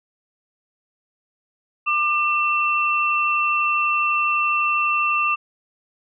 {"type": "tone pair together", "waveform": "sine", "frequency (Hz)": [1194.5, 2694], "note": ["D6", "E7"], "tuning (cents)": [29, 37], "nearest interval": "octave + major second", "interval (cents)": 1408, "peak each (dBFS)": -20, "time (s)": [1.86, 5.36], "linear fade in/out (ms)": 20, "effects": []}